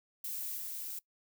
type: noise with level steps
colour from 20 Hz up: violet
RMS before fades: -39 / -41 dBFS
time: 0.24-0.99 s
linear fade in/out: 5 ms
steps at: 0.56 s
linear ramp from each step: 20 ms
effects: noise-tail reverb RT60 0.1 s tail -21 dB re dry